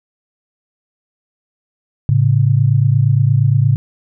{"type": "tone pair together", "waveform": "sine", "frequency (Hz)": [110, 138.59], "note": ["A2", "C#3"], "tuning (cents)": [0, 0], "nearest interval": "major third", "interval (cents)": 400, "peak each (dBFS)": -12, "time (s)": [2.09, 3.76], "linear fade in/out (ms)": 0, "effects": []}